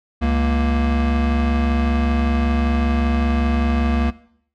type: tone pair together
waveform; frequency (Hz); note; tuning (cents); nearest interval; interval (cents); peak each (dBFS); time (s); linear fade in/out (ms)
square; 69.3 / 233.1; C#2 / A#3; 0 / 0; octave + major sixth; 2100; -19 / -21; 0.21-4.11; 20
effects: noise-tail reverb RT60 0.6 s tail -17 dB re dry + low-pass 3000 Hz 12 dB/octave